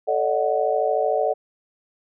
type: chord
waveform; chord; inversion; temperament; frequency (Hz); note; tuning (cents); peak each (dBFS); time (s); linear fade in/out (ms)
sine; D# half-diminished seventh; second; equal with one note detuned; 440 / 569 / 622.3 / 740; A4 / C#5 / D#5 / F#5; 0 / +45 / 0 / 0; -24; 0.07-1.34; 20
effects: none